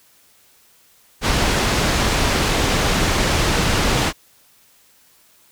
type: low-pass noise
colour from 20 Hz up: pink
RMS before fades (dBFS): -18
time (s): 1.21-4.13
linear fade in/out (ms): 50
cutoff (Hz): 6500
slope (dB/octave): 12
effects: white hiss -54 dBFS RMS until 5.51 s